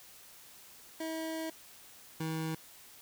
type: tone pair in turn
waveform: 25% pulse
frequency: 321.5 / 159.87 Hz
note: E4 / D#3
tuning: -43 / +47 cents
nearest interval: octave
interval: 1210 cents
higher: first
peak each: -32 / -30 dBFS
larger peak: second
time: 1-1.5 / 2.2-2.55 s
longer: first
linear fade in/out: 5 ms
effects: white hiss -55 dBFS RMS until 3.01 s